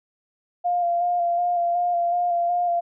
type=tone with vibrato; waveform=sine; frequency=698.5 Hz; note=F5; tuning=in tune; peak=-19 dBFS; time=0.64-2.81 s; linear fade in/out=20 ms; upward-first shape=square; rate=2.7 Hz; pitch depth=20 cents each way; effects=none